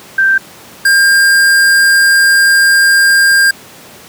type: tone pair in turn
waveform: sine / square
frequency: 1568 / 1602.8 Hz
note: G6 / G6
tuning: 0 / +38 cents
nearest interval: unison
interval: 38 cents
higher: second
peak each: -6 dBFS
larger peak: neither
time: 0.18-0.38 / 0.85-3.51 s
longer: second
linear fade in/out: 5 ms
effects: pink hiss -35 dBFS RMS until 4.08 s + high-pass 150 Hz 12 dB/octave